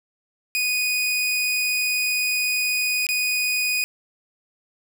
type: tone with dropouts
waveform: sawtooth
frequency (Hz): 2481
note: D#7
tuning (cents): -6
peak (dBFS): -17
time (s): 0.55-3.84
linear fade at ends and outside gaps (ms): 0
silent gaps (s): 3.067-3.089
effects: none